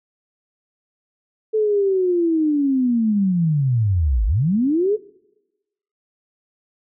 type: linear two-way sweep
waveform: sine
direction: down then up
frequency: 440 to 47 to 440 Hz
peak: -15 dBFS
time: 1.53-4.97 s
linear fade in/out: 20 ms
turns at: 4.26 s
effects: noise-tail reverb RT60 1.0 s tail -23 dB re dry